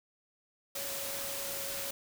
sine tone in noise, 554.4 Hz, C#5, in tune, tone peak -44 dBFS, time 0.75-1.91 s, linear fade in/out 5 ms, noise white, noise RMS -38 dBFS, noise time 0.75-1.91 s, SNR -9 dB, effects none

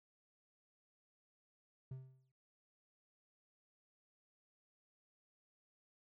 triangle tone with exponential decay, 130.8 Hz, C3, in tune, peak -40 dBFS, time 1.91-2.32 s, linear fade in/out 5 ms, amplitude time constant 89 ms, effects none

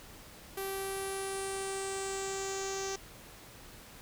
sawtooth tone with low-pass filter sweep, 388.6 Hz, G4, 15 cents flat, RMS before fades -37 dBFS, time 0.57-2.96 s, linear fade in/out 5 ms, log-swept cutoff 12000 to 6200 Hz, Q 6, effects pink hiss -52 dBFS RMS until 4.01 s

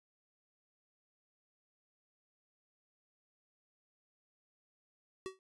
square tone with exponential decay, 379 Hz, F#4, 42 cents sharp, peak -36 dBFS, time 5.26-5.39 s, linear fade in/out 0 ms, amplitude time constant 28 ms, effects resampled to 22050 Hz

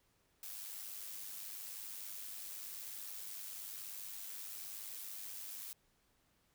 blue noise with amplitude modulation, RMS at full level -45 dBFS, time 0.43-5.73 s, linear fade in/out 2 ms, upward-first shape sine, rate 101 Hz, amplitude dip 45%, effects pink hiss -75 dBFS RMS until 6.54 s

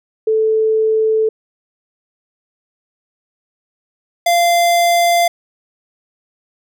sine / square tone pair in turn, 438.7 / 690.8 Hz, A4 / F5, -5 / -19 cents, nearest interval minor sixth, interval 786 cents, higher second, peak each -11 dBFS, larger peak neither, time 0.27-1.29 / 4.26-5.28 s, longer neither, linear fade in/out 5 ms, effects none

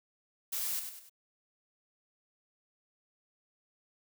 blue noise with echo, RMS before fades -35 dBFS, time 0.52-0.8 s, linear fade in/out 10 ms, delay 99 ms, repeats 3, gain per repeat -7 dB, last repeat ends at 1.097 s, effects none

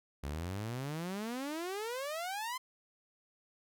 sawtooth exponential sweep, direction up, 67.4 to 1049 Hz, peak -33 dBFS, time 0.23-2.58 s, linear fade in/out 10 ms, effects none

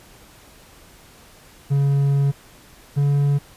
triangle tone pair in turn, 140 / 142.45 Hz, C#3 / C#3, +18 / +48 cents, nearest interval unison, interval 30 cents, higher second, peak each -13 dBFS, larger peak neither, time 1.7-2.32 / 2.96-3.39 s, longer first, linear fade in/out 20 ms, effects pink hiss -48 dBFS RMS until 3.56 s + resampled to 32000 Hz

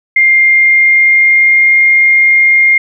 sine tone with pitch glide, 2110 to 2122 Hz, C7 to C7, +14 to +24 cents, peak -4 dBFS, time 0.16-2.78 s, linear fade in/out 5 ms, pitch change +10 cents, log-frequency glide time 0.42-1.81 s, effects none

